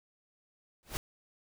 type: noise with exponential growth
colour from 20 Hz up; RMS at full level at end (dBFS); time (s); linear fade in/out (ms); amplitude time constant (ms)
pink; -31; 0.83-0.97; 0; 29
effects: none